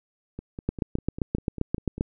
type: two click trains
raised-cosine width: 3 ms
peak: -22 / -11 dBFS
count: 9 / 11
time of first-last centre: 0.39-1.98 / 0.69-2.009 s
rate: 5.03 / 7.58 Hz
effects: none